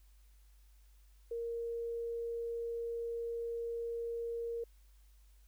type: tone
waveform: sine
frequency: 466.2 Hz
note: A#4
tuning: in tune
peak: -36 dBFS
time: 1.31-4.64 s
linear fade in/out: 5 ms
effects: added 50 Hz sine -59 dBFS peak until 5.47 s + white hiss -73 dBFS RMS until 5.47 s